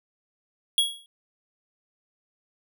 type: tone with exponential decay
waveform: square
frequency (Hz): 3322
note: G#7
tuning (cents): 0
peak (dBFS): -16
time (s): 0.78-1.06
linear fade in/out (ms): 1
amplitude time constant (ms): 59
effects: none